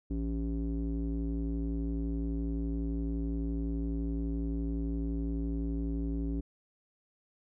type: tone with low-pass filter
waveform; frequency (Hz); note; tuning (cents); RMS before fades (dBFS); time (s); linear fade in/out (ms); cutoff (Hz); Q
square; 55.9; A1; +28; -33; 0.1-6.41; 10; 310; 5.1
effects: none